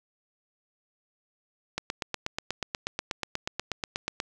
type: click train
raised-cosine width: 0.2 ms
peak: -12 dBFS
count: 21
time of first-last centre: 1.78-4.201 s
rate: 8.26 Hz
effects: none